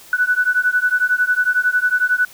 sine beating tone pair, 1481 / 1492 Hz, F#6 / F#6, +1 / +14 cents, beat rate 11 Hz, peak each -17 dBFS, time 0.13-2.25 s, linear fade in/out 2 ms, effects white hiss -43 dBFS RMS until 2.33 s

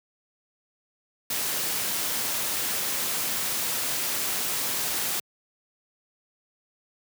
white noise, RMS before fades -28 dBFS, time 1.3-5.2 s, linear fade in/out 5 ms, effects high-pass 100 Hz 12 dB/octave

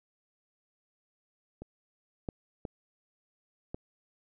clicks, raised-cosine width 2 ms, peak -29 / -21 / -23 / -23 dBFS, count 4, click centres 1.62 / 2.288 / 2.652 / 3.745 s, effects none

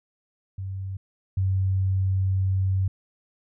sine tone pair in turn, 95.9 / 95.18 Hz, G2 / F#2, -37 / +49 cents, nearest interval unison, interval 14 cents, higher first, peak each -29 / -20 dBFS, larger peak second, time 0.58-0.97 / 1.37-2.88 s, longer second, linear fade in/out 5 ms, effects none

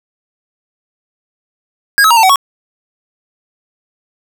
square tone with pitch steps, 1635 / 1288 / 938 / 895 / 756 / 1111 Hz, G#6 / E6 / A#5 / A5 / F#5 / C#6, -28 / -41 / +11 / +29 / +37 / +4 cents, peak -6 dBFS, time 1.98-2.358 s, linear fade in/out 0 ms, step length 63 ms, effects none

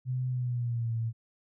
sine tone with pitch glide, 127.4 to 114.16 Hz, C3 to A#2, -46 to -36 cents, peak -28 dBFS, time 0.05-1.13 s, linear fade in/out 50 ms, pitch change -190 cents, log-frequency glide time 0.28-0.94 s, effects none

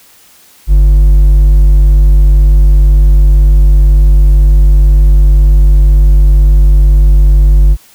triangle tone with hard clipping, 49 Hz, G1, in tune, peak -3 dBFS, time 0.67-7.77 s, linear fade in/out 50 ms, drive 7 dB, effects white hiss -42 dBFS RMS until 7.94 s

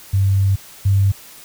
sine tone pair in turn, 97.5 / 98.23 Hz, G2 / G2, -9 / +4 cents, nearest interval unison, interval 13 cents, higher second, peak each -12 / -11 dBFS, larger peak second, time 0.13-0.56 / 0.85-1.12 s, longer first, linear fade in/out 10 ms, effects white hiss -41 dBFS RMS until 1.44 s

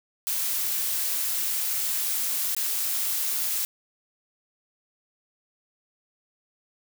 blue noise with dropouts, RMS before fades -27 dBFS, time 0.27-3.65 s, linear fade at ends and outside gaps 0 ms, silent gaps 2.548-2.566 s, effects none

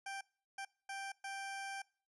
20% pulse tone bursts at uneven times, 785 Hz, G5, 2 cents sharp, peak -37 dBFS, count 4, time 0.06-0.21 / 0.58-0.65 / 0.89-1.12 / 1.24-1.82 s, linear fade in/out 5 ms, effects noise-tail reverb RT60 0.4 s tail -23 dB re dry + resampled to 24000 Hz

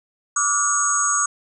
sine tone cluster, 1158 / 1259 / 1428 / 6650 / 8000 Hz, D6 / D#6 / F6 / G#8 / B8, -25 / +20 / +38 / +1 / +21 cents, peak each -23 / -29 / -27 / -20 / -25 dBFS, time 0.36-1.26 s, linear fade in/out 5 ms, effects none

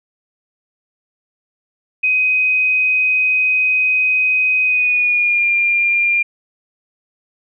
sine tone with pitch glide, 2513 to 2397 Hz, D#7 to D7, +17 to +35 cents, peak -12 dBFS, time 2.03-6.23 s, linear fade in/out 10 ms, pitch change -82 cents, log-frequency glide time 4.64-5.48 s, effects none

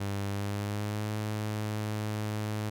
sawtooth tone with pitch glide, 100 to 106.56 Hz, G2 to G#2, +35 to +45 cents, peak -27 dBFS, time 0-2.7 s, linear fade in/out 10 ms, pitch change +110 cents, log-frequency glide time 0.31-1.1 s, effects none

